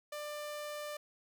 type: tone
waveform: sawtooth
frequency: 594 Hz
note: D5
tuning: 20 cents sharp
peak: -36 dBFS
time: 0.12-0.97 s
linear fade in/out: 5 ms
effects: none